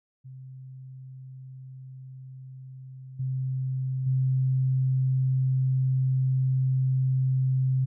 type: tone with level steps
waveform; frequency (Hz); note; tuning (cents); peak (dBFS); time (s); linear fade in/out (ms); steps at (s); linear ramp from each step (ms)
sine; 130.81; C3; 0; -40 / -26 / -21; 0.24-7.86; 20; 3.19 / 4.06; 10
effects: none